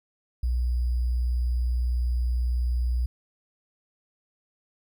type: tone with sample-and-hold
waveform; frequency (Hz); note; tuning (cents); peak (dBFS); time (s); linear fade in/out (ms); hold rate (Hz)
sine; 60.8; B1; -26; -22; 0.43-3.06; 5; 4900
effects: none